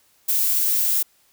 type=noise; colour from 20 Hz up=violet; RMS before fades=-20 dBFS; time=0.28-1.03 s; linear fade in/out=10 ms; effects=white hiss -60 dBFS RMS until 1.32 s